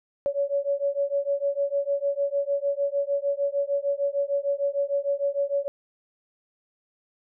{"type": "beating tone pair", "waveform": "sine", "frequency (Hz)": [560, 566.6], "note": ["C#5", "C#5"], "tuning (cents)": [18, 38], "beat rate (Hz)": 6.6, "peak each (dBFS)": -26, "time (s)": [0.26, 5.68], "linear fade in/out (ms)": 0, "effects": []}